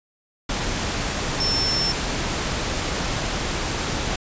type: tone in noise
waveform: sine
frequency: 5370 Hz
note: E8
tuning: 31 cents sharp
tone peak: -21 dBFS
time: 1.4-1.92 s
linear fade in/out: 5 ms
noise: pink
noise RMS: -25 dBFS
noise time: 0.49-4.16 s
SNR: +1 dB
effects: resampled to 16000 Hz